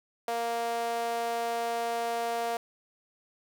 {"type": "tone with high-pass filter", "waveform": "sawtooth", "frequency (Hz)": 233.1, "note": "A#3", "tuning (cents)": 0, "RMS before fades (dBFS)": -31, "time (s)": [0.28, 2.57], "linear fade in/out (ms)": 2, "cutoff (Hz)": 600, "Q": 6.8, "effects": []}